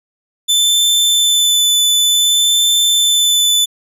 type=tone with vibrato; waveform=sawtooth; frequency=3520 Hz; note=A7; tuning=in tune; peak=-7 dBFS; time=0.48-3.66 s; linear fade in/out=20 ms; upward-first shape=sine; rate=0.55 Hz; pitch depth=11 cents each way; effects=resampled to 32000 Hz